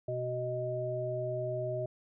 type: harmonic tone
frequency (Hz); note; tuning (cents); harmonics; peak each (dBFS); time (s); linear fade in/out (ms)
124.7; B2; +17; 1 / 3 / 5; -37 / -39 / -34; 0.08-1.86; 5
effects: none